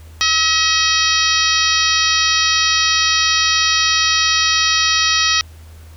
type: harmonic tone with a mistuned harmonic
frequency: 637 Hz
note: D#5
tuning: 41 cents sharp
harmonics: 2 / 3 / 4 / 5 / 6 / 7 / 8 / 9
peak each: -21 / -21 / -21 / -21 / -21 / -21 / -21 / -21 dBFS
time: 0.21-5.41 s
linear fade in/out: 0 ms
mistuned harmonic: 2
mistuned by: +17 cents
effects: added 80 Hz sine -36 dBFS peak until 5.96 s + pink hiss -48 dBFS RMS until 5.96 s